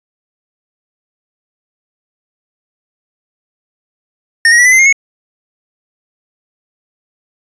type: tone with pitch steps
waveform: square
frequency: 1833 / 1888.9 / 1946.5 / 2006 / 2067 / 2130 / 2195 Hz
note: A#6 / A#6 / B6 / B6 / C7 / C7 / C#7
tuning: -30 / +22 / -26 / +26 / -22 / +30 / -18 cents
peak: -5 dBFS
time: 4.45-4.926 s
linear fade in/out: 2 ms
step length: 68 ms
effects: resampled to 22050 Hz